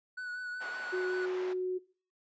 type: tone with vibrato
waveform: triangle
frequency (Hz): 1480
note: F#6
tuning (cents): 0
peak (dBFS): -35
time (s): 0.17-1.26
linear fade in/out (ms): 10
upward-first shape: sine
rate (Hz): 5.3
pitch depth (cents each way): 23
type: band-pass noise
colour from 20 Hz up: white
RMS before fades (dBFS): -46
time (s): 0.6-1.54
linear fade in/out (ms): 20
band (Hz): 500 to 1500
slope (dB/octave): 12
type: tone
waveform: sine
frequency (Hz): 367.9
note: F#4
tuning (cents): -10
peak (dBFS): -30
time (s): 0.92-1.79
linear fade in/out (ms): 20
effects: noise-tail reverb RT60 0.4 s tail -20 dB re dry + resampled to 16000 Hz